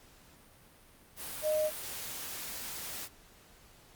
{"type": "tone in noise", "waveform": "sine", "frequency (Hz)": 615, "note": "D#5", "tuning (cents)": -20, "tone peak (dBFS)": -27, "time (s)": [1.42, 1.71], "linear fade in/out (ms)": 50, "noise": "white", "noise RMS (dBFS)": -41, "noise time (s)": [1.16, 3.09], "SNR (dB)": 11, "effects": ["pink hiss -59 dBFS RMS until 3.95 s", "Opus 48 kbps"]}